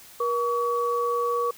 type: tone pair together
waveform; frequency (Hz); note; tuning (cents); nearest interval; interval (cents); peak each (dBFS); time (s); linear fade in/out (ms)
sine; 477.6 / 1134; A#4 / C#6; +42 / +39; octave + minor third; 1497; -25; 0.2-1.51; 5
effects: white hiss -48 dBFS RMS until 1.57 s